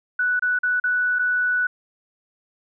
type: tone with dropouts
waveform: sine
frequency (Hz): 1481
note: F#6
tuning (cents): +1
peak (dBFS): -18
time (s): 0.19-1.67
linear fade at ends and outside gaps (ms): 5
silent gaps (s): 0.395-0.422 / 0.589-0.632 / 0.8-0.839 / 1.188-1.192
effects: none